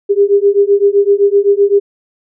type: beating tone pair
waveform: sine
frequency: 398.7 / 406.5 Hz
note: G4 / G#4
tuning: +29 / -37 cents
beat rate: 7.8 Hz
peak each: -10 dBFS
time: 0.09-1.8 s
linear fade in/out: 20 ms
effects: none